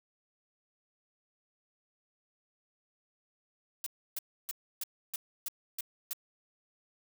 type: noise bursts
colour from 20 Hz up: blue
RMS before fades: -36 dBFS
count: 8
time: 3.84-6.132 s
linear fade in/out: 2 ms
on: 24 ms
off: 300 ms
effects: none